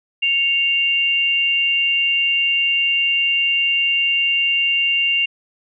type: tone pair together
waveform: sine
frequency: 2200 / 2785 Hz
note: C#7 / F7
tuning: -14 / -5 cents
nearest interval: major third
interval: 409 cents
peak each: -25 / -15 dBFS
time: 0.22-5.26 s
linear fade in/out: 10 ms
effects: none